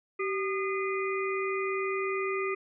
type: harmonic tone with a mistuned harmonic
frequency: 407.6 Hz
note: G#4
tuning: 32 cents flat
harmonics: 1 / 3 / 5 / 6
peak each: -30 / -35 / -37 / -38 dBFS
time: 0.19-2.55 s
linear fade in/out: 10 ms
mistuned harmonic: 1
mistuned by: -96 cents
effects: none